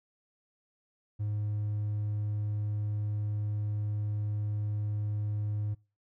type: tone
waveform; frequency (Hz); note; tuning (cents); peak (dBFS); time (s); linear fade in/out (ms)
triangle; 104.7; G#2; +15; -27; 1.19-5.75; 20
effects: noise-tail reverb RT60 0.3 s tail -24 dB re dry + tanh soft clip ceiling -23 dBFS